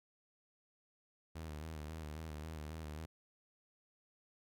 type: tone with vibrato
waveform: sawtooth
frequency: 77.78 Hz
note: D#2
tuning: in tune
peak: -40 dBFS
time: 1.35-3.06 s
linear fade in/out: 10 ms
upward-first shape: square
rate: 3.7 Hz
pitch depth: 52 cents each way
effects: none